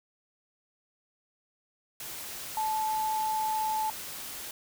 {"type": "tone in noise", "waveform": "sine", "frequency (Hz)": 870, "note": "A5", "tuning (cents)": -20, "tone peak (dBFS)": -27, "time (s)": [2.57, 3.9], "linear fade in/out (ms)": 2, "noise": "white", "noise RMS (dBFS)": -40, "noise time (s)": [2, 4.51], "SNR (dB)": 10, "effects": []}